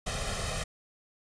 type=noise with comb filter; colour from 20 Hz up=pink; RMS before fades=-33 dBFS; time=0.06-0.64 s; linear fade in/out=10 ms; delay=1.6 ms; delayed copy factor=+0.9; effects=resampled to 22050 Hz